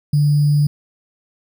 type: tone with sample-and-hold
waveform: sine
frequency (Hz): 146.83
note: D3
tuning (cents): 0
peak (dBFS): -11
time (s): 0.13-0.67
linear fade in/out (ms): 5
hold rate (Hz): 4900
effects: none